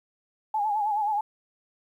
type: tone with vibrato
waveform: sine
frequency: 841 Hz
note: G#5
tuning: 22 cents sharp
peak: -23 dBFS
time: 0.54-1.21 s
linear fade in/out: 5 ms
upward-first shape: sine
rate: 9.4 Hz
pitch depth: 70 cents each way
effects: 10-bit